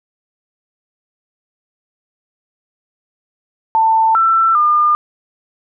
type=tone with pitch steps; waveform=sine; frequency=891 / 1337 / 1207 Hz; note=A5 / E6 / D6; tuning=+22 / +24 / +47 cents; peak=-9 dBFS; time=3.75-4.95 s; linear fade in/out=0 ms; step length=400 ms; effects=none